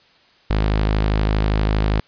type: tone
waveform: sawtooth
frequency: 52.5 Hz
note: G#1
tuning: 19 cents sharp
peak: -12 dBFS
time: 0.5-2 s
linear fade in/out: 5 ms
effects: white hiss -54 dBFS RMS until 2.07 s + resampled to 11025 Hz